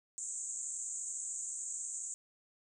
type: band-pass noise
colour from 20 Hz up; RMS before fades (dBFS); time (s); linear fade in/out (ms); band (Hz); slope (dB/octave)
white; -41; 0.18-2.14; 0; 6700 to 8200; 96
effects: none